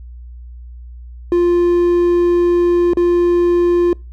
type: tone with dropouts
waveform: triangle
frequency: 349.2 Hz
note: F4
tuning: in tune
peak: -8 dBFS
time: 1.32-3.93 s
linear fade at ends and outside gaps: 1 ms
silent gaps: 2.934-2.971 s
effects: noise-tail reverb RT60 0.3 s tail -26 dB re dry + added 60 Hz sine -31 dBFS peak until 4.12 s